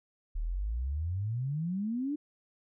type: exponential sweep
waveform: sine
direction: up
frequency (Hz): 36.37 to 304.4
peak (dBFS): -30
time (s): 0.35-2.16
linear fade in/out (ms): 10
effects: none